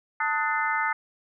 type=harmonic tone with a mistuned harmonic; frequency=295.8 Hz; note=D4; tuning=13 cents sharp; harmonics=3 / 4 / 5 / 6 / 7; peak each=-28 / -29 / -30 / -31 / -31 dBFS; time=0.2-0.93 s; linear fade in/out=5 ms; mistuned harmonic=4; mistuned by=+110 cents; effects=none